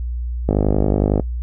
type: click train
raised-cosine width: 2 ms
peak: -3 dBFS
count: 37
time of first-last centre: 0.49-1.197 s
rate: 50.9 Hz
effects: noise-tail reverb RT60 0.1 s tail -21 dB re dry + added 60 Hz sine -21 dBFS peak until 1.42 s